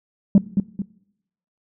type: tone with echo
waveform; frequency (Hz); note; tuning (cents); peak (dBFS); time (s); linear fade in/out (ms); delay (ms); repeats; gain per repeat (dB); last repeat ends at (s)
sine; 197.2; G3; +11; -5; 0.35-0.38; 2; 220; 2; -8; 0.82
effects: noise-tail reverb RT60 0.8 s tail -21 dB re dry + tanh soft clip ceiling -6 dBFS